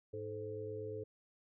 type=harmonic tone with a mistuned harmonic; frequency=104.3 Hz; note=G#2; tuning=8 cents sharp; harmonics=1 / 3 / 4 / 5; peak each=-47 / -52 / -42 / -49 dBFS; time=0.13-1.04 s; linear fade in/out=10 ms; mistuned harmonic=4; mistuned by=+64 cents; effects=none